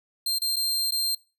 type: tone with dropouts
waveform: sawtooth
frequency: 4174 Hz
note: C8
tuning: 5 cents flat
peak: -21 dBFS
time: 0.26-1.15 s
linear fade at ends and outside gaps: 5 ms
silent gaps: 0.386-0.417 / 0.56-0.565 / 0.909-0.92 s
effects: noise-tail reverb RT60 0.3 s tail -21 dB re dry